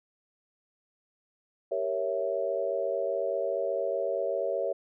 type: chord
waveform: sine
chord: G diminished seventh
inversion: none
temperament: equal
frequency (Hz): 392 / 466.2 / 554.4 / 659.3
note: G4 / Bb4 / Db5 / Fb5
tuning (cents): 0 / 0 / 0 / 0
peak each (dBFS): -35 / -34 / -30 / -33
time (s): 1.71-4.73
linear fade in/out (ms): 10
effects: none